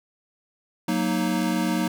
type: chord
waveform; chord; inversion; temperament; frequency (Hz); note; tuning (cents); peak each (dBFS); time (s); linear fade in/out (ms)
square; D# minor; first; equal; 185 / 233.1 / 311.1; F#3 / A#3 / D#4; 0 / 0 / 0; -27; 0.88-1.88; 5
effects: none